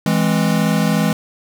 square chord, E augmented, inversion none, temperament equal, 164.81 / 207.7 / 261.6 Hz, E3 / G#3 / B#3, 0 / 0 / 0 cents, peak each -18 / -18 / -23 dBFS, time 0.06-1.13 s, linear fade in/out 2 ms, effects none

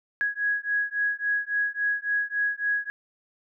sine beating tone pair, 1661.2 / 1664.8 Hz, G#6 / G#6, 0 / +4 cents, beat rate 3.6 Hz, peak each -27 dBFS, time 0.21-2.9 s, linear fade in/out 0 ms, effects none

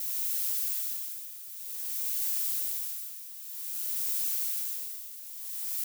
violet noise with tremolo, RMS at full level -30 dBFS, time 0-5.84 s, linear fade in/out 2 ms, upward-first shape sine, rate 0.53 Hz, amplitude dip 80%, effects none

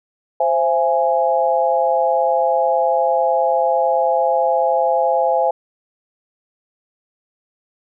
sine chord, C augmented, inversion none, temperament equal with one note detuned, 523.3 / 672.3 / 830.6 Hz, C5 / E5 / G#5, 0 / +34 / 0 cents, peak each -18 dBFS, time 0.4-5.51 s, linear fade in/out 5 ms, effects none

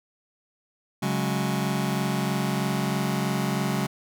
sawtooth chord, C# suspended fourth, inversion none, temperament just, 138.59 / 184.79 / 207.9 Hz, C#3 / F#3 / G#3, 0 / -2 / +2 cents, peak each -24 dBFS, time 1.02-3.87 s, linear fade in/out 10 ms, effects none

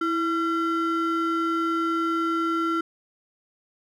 triangle ring-modulated tone, 847 Hz, G#5, 34 cents sharp, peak -17 dBFS, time 0.01-2.81 s, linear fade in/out 5 ms, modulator 518 Hz, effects none

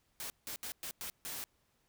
white noise bursts at uneven times, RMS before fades -42 dBFS, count 6, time 0.2-0.3 / 0.47-0.56 / 0.63-0.72 / 0.83-0.91 / 1.01-1.1 / 1.25-1.44 s, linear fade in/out 0 ms, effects pink hiss -75 dBFS RMS until 1.88 s

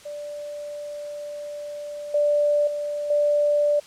sine tone with level steps, 587.3 Hz, D5, in tune, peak -31 / -17 / -25 / -17 dBFS, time 0.05-3.8 s, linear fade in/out 10 ms, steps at 2.14 / 2.67 / 3.1 s, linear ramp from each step 5 ms, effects white hiss -48 dBFS RMS until 3.86 s + low-pass 8000 Hz 12 dB/octave

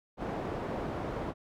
white low-pass noise, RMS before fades -36 dBFS, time 0.17-1.34 s, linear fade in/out 50 ms, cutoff 650 Hz, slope 12 dB/octave, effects none

